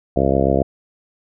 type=harmonic tone; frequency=67.7 Hz; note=C#2; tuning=40 cents flat; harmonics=1 / 2 / 3 / 4 / 5 / 6 / 7 / 8 / 9 / 10; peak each=-23 / -23 / -23 / -23 / -23 / -23 / -23 / -23 / -23 / -23 dBFS; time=0.16-0.63 s; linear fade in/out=5 ms; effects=none